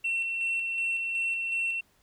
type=tone with tremolo; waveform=sine; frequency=2708 Hz; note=E7; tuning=46 cents sharp; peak=-24 dBFS; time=0.04-1.81 s; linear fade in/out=10 ms; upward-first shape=square; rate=2.7 Hz; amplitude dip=35%; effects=tanh soft clip ceiling -24 dBFS + pink hiss -66 dBFS RMS until 2.02 s